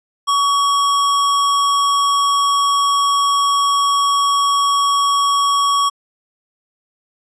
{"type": "tone with sample-and-hold", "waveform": "sine", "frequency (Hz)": 1130, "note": "C#6", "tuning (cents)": 33, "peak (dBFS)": -12, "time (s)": [0.27, 5.9], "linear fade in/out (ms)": 20, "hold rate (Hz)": 4410, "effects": ["resampled to 22050 Hz"]}